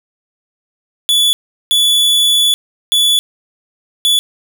45% pulse tone bursts at uneven times, 3438 Hz, A7, 41 cents flat, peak -9 dBFS, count 4, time 1.09-1.33 / 1.71-2.54 / 2.92-3.19 / 4.05-4.19 s, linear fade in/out 0 ms, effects none

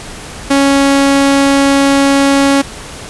sawtooth tone, 277 Hz, C#4, 1 cent flat, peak -3 dBFS, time 0.5-2.62 s, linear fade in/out 10 ms, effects pink hiss -28 dBFS RMS until 3.09 s + resampled to 24000 Hz

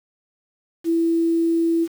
sine tone, 332.3 Hz, E4, 14 cents sharp, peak -16 dBFS, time 0.84-1.88 s, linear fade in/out 50 ms, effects 7-bit

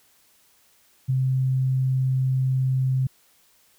sine tone with ADSR envelope, 130.81 Hz, C3, in tune, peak -17 dBFS, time 1.08-3.07 s, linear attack 21 ms, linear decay 4 ms, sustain -2 dB, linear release 6 ms, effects white hiss -60 dBFS RMS until 3.78 s

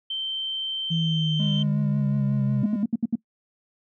sine tone, 3114 Hz, G7, 12 cents flat, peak -26 dBFS, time 0.1-1.63 s, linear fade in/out 5 ms
sine exponential sweep, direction down, 164.81 to 130.1 Hz, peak -21 dBFS, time 0.9-2.64 s, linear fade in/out 20 ms
triangle tone with vibrato, 205.2 Hz, G#3, 21 cents flat, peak -22 dBFS, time 1.39-2.84 s, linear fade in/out 10 ms, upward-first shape triangle, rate 5.5 Hz, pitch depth 41 cents each way
sine tone bursts, 229.1 Hz, A#3, 30 cents flat, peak -18 dBFS, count 6, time 2.63-3.156 s, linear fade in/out 5 ms, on 31 ms, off 68 ms
effects noise-tail reverb RT60 0.1 s tail -22 dB re dry + tanh soft clip ceiling -13 dBFS

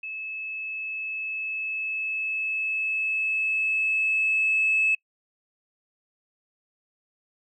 sine tone with level ramp, 2600 Hz, E7, 24 cents flat, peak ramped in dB -32 to -18 dBFS, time 0.03-4.95 s, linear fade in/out 5 ms, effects noise-tail reverb RT60 0.1 s tail -25 dB re dry + tanh soft clip ceiling -14 dBFS

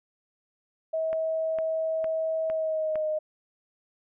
sine tone with pitch glide, 642 to 617.6 Hz, E5 to D#5, -46 to -13 cents, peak -25 dBFS, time 0.93-3.19 s, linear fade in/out 10 ms, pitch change -67 cents, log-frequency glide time 2.48-3.08 s
click train, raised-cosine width 0.5 ms, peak -24 dBFS, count 5, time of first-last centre 1.13-2.956 s, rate 2.19 Hz
effects none

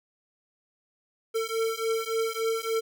square beating tone pair, 448.5 / 452 Hz, A4 / A4, +33 / +47 cents, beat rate 3.5 Hz, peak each -30 dBFS, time 1.34-2.81 s, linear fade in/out 20 ms, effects none

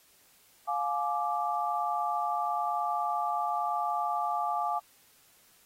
sine chord, D diminished, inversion first, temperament just, 704.8 / 845.8 / 1174.7 Hz, F5 / Ab5 / D6, +16 / +31 / 0 cents, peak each -32 dBFS, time 0.67-4.8 s, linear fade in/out 20 ms, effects white hiss -62 dBFS RMS until 5.65 s + AAC 48 kbps

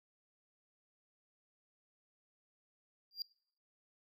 triangle tone with exponential growth, 4772 Hz, D8, 27 cents sharp, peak -32 dBFS, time 3.11-3.22 s, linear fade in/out 1 ms, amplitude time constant 23 ms, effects noise-tail reverb RT60 0.6 s tail -23 dB re dry

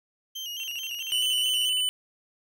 35% pulse tone with vibrato, 3000 Hz, F#7, 23 cents sharp, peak -31 dBFS, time 0.35-1.7 s, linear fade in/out 10 ms, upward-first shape square, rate 4.6 Hz, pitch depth 73 cents each way
triangle tone bursts, 2747 Hz, F7, 29 cents flat, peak -32 dBFS, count 16, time 0.6-1.805 s, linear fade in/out 0 ms, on 35 ms, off 43 ms
square tone, 3000 Hz, F#7, 23 cents sharp, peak -24 dBFS, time 1.12-1.89 s, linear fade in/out 0 ms
effects none

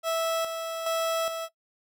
30% pulse tone with tremolo, 656 Hz, E5, 9 cents flat, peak -22 dBFS, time 0.03-1.49 s, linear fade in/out 50 ms, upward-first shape square, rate 1.2 Hz, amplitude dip 50%, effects noise-tail reverb RT60 0.1 s tail -19 dB re dry

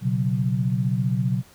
sine chord, B suspended second, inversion none, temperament equal, 123.47 / 138.59 / 185 Hz, B2 / C#3 / F#3, 0 / 0 / 0 cents, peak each -23 / -25 / -25 dBFS, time 0.01-1.43 s, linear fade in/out 50 ms, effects pink hiss -52 dBFS RMS until 1.54 s

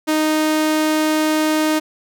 sawtooth tone, 310 Hz, D#4, 6 cents flat, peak -11 dBFS, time 0.07-1.8 s, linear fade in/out 20 ms, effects none

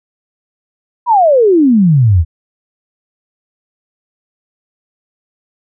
sine exponential sweep, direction down, 1008 to 76 Hz, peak -5 dBFS, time 1.06-2.25 s, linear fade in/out 50 ms, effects none

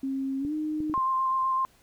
sine tone with pitch glide, 269 to 307.2 Hz, C4 to D#4, +48 to -22 cents, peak -27 dBFS, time 0.03-0.94 s, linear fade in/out 5 ms, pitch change +230 cents, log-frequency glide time 0.39-0.53 s
clicks, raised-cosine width 3 ms, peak -27 dBFS, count 4, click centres 0.45 / 0.804 / 0.898 / 0.978 s
sine tone with vibrato, 1051 Hz, C6, 7 cents sharp, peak -23 dBFS, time 0.94-1.65 s, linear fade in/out 0 ms, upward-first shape square, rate 7.9 Hz, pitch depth 10 cents each way
effects pink hiss -61 dBFS RMS until 1.82 s

